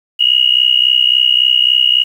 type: tone with amplitude modulation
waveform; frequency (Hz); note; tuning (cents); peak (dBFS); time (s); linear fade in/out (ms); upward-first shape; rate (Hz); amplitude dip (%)
sine; 2885; F#7; -44; -4; 0.19-2.04; 20; sine; 63.6; 90
effects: 7-bit